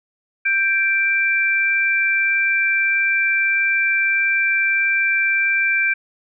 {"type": "tone pair together", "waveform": "sine", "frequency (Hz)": [1575.4, 2349], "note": ["G6", "D7"], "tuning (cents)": [8, 0], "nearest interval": "perfect fifth", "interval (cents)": 692, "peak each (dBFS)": [-19, -17], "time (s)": [0.45, 5.94], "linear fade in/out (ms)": 10, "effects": []}